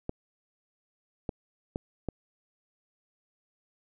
clicks, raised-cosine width 2 ms, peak -18 dBFS, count 4, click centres 0.094 / 1.292 / 1.759 / 2.087 s, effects none

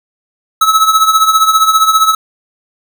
square tone with tremolo, 1296 Hz, E6, 30 cents flat, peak -4 dBFS, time 0.61-2.15 s, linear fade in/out 5 ms, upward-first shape triangle, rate 15 Hz, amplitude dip 75%, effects none

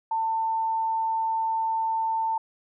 sine tone, 895 Hz, A5, 29 cents sharp, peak -23 dBFS, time 0.11-2.38 s, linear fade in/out 5 ms, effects none

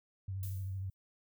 sine tone with vibrato, 95.8 Hz, G2, 39 cents flat, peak -36 dBFS, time 0.28-0.9 s, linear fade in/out 5 ms, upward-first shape sine, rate 13 Hz, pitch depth 37 cents each way
violet noise with exponential decay, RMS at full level -46 dBFS, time 0.43-0.94 s, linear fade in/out 0 ms, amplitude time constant 110 ms
effects none

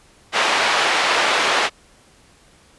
pink band-pass noise, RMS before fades -18 dBFS, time 0.32-1.7 s, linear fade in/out 50 ms, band 710 to 3700 Hz, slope 12 dB/octave, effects pink hiss -52 dBFS RMS until 2.78 s + resampled to 24000 Hz

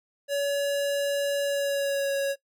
square tone with pitch glide, 566 to 554.4 Hz, C#5 to C#5, +36 to 0 cents, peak -25 dBFS, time 0.28-2.36 s, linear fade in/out 50 ms, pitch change -36 cents, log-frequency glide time 1.43-2.14 s, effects noise-tail reverb RT60 0.1 s tail -20 dB re dry

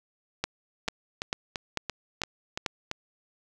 two click trains, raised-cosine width 0.2 ms, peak -14 / -10 dBFS, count 7 / 6, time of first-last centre 0.88-2.914 / 0.44-2.662 s, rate 2.95 / 2.25 Hz, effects none

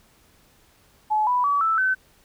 sine tone with pitch steps, 856 / 989 / 1142.6 / 1320.1 / 1525.2 Hz, A5 / B5 / D6 / E6 / G6, -48 / +2 / -48 / +2 / -48 cents, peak -18 dBFS, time 1.1-1.95 s, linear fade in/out 20 ms, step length 170 ms, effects pink hiss -58 dBFS RMS until 2.24 s

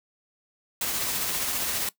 white noise with tremolo, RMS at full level -27 dBFS, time 0.81-1.89 s, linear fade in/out 2 ms, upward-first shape triangle, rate 15 Hz, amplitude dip 30%, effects noise-tail reverb RT60 0.1 s tail -19 dB re dry

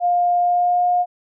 sine tone with pitch glide, 706 to 713.4 Hz, F5 to F5, +19 to +37 cents, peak -14 dBFS, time 0-1.06 s, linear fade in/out 50 ms, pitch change +18 cents, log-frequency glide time 0.4-0.85 s, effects none

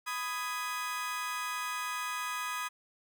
30% pulse chord, G# minor, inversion first, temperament just, 996.7 / 1245.9 / 1661.2 Hz, B5 / D#6 / G#6, +16 / +2 / 0 cents, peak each -36 / -34 / -38 dBFS, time 0.06-2.69 s, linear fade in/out 20 ms, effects none

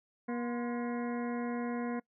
harmonic tone with a mistuned harmonic, 239.5 Hz, A#3, 47 cents sharp, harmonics 1 / 2 / 3 / 4 / 6 / 7 / 8 / 9, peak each -34 / -40 / -44 / -46 / -50 / -51 / -52 / -53 dBFS, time 0.28-2 s, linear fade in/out 10 ms, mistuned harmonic 4, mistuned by +140 cents, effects noise-tail reverb RT60 0.1 s tail -23 dB re dry

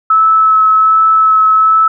sine tone with vibrato, 1300 Hz, E6, 24 cents flat, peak -5 dBFS, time 0.1-1.88 s, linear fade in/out 5 ms, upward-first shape sine, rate 1.3 Hz, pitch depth 11 cents each way, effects none

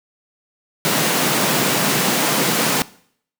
pink high-pass noise, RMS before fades -18 dBFS, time 0.85-2.82 s, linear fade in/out 0 ms, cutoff 140 Hz, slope 48 dB/octave, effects noise-tail reverb RT60 0.6 s tail -20 dB re dry

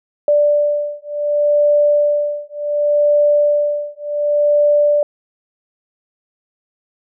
sine beating tone pair, 587.3 / 587.98 Hz, D5 / D5, 0 / +2 cents, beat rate 0.68 Hz, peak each -15 dBFS, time 0.28-5.03 s, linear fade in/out 2 ms, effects none

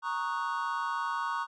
triangle chord, D# minor seventh, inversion second, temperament equal, 932.3 / 1108.7 / 1244.5 / 1480 Hz, A#5 / C#6 / D#6 / F#6, 0 / 0 / 0 / 0 cents, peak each -33 / -32 / -36 / -36 dBFS, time 0.02-1.47 s, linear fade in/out 50 ms, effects resampled to 22050 Hz

